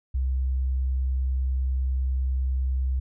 sine tone, 65 Hz, C2, 11 cents flat, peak -22 dBFS, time 0.14-3 s, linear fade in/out 10 ms, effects none

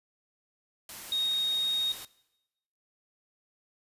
sine tone in noise, 3732 Hz, A#7, 1 cent sharp, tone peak -26 dBFS, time 1.12-1.92 s, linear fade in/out 2 ms, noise white, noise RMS -43 dBFS, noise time 0.89-2.05 s, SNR +14 dB, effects noise-tail reverb RT60 0.9 s tail -19 dB re dry + resampled to 32000 Hz

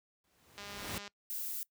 pink noise with exponential growth, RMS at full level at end -37 dBFS, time 0.24-0.98 s, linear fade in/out 2 ms, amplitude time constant 160 ms
click train, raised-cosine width 0.2 ms, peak -29 dBFS, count 102, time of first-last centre 0.58-1.078 s, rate 203 Hz
violet noise, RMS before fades -39 dBFS, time 1.3-1.63 s, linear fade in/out 0 ms
effects noise-tail reverb RT60 0.1 s tail -22 dB re dry + high-pass 60 Hz 12 dB/octave

